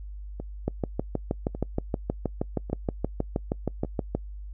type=two click trains; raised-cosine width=2 ms; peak=-12 / -21 dBFS; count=23 / 4; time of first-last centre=0.68-4.15 / 0.4-3.848 s; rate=6.34 / 0.87 Hz; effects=noise-tail reverb RT60 0.1 s tail -26 dB re dry + added 50 Hz sine -36 dBFS peak until 4.53 s